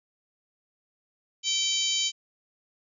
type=harmonic tone; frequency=773 Hz; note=G5; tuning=24 cents flat; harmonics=3 / 4 / 5 / 6 / 7 / 8 / 9; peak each=-37 / -27 / -33 / -33 / -38 / -35 / -31 dBFS; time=1.43-2.12 s; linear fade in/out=50 ms; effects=none